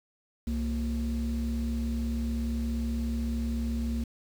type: tone pair together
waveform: sine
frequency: 64.82 / 230.8 Hz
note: C2 / A#3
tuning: -16 / -17 cents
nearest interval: octave + minor seventh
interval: 2199 cents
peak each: -28 / -29 dBFS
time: 0.47-4.04 s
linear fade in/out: 5 ms
effects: tanh soft clip ceiling -24 dBFS + 8-bit